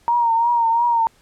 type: tone with vibrato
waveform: sine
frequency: 932.3 Hz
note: A#5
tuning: in tune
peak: -14 dBFS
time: 0.08-1.07 s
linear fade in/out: 0 ms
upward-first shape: triangle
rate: 2.9 Hz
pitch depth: 57 cents each way
effects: pink hiss -56 dBFS RMS until 1.21 s + low-pass 11000 Hz 12 dB/octave